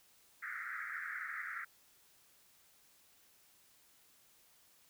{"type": "band-pass noise", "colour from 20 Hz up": "pink", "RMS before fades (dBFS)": -43, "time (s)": [0.42, 1.65], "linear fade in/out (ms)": 10, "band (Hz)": [1300, 2100], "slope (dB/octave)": 96, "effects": ["white hiss -67 dBFS RMS until 4.89 s"]}